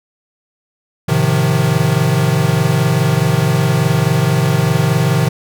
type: chord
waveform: square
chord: F dominant seventh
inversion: first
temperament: equal with one note detuned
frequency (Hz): 107.43 / 130.81 / 155.56 / 174.61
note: A2 / C3 / Eb3 / F3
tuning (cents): -41 / 0 / 0 / 0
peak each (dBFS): -21 / -16 / -16 / -21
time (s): 1.08-5.29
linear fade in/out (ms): 10
effects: none